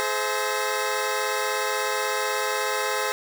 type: tone cluster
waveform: 15% pulse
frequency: 423.9 / 520 / 654 / 1871 Hz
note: G#4 / C5 / E5 / A#6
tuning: +35 / -11 / -14 / +6 cents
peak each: -21 / -21 / -28 / -27 dBFS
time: 0-3.12 s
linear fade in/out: 0 ms
effects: none